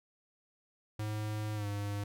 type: tone with pitch glide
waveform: square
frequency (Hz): 106.8 to 101.98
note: G#2 to G#2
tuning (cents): +49 to -31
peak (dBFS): -35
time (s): 0.99-2.04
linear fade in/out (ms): 5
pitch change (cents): -80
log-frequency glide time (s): 1.55-1.66
effects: none